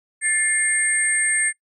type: tone cluster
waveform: sine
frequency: 1764 / 2121 / 8430 / 8730 Hz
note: A6 / C7 / C9 / C#9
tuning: +4 / +23 / +12 / -28 cents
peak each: -23 dBFS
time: 0.21-1.53 s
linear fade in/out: 50 ms
effects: noise-tail reverb RT60 0.1 s tail -23 dB re dry